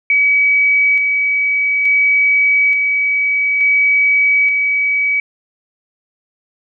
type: tone with tremolo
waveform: sine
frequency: 2275 Hz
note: C#7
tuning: 44 cents sharp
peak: -9 dBFS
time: 0.1-5.2 s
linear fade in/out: 2 ms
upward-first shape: square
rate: 0.57 Hz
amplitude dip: 30%
effects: none